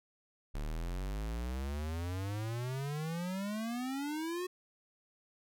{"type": "exponential sweep", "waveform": "square", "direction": "up", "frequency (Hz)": [35.34, 370], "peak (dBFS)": -36, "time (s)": [0.54, 4.47], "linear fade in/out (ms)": 10, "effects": []}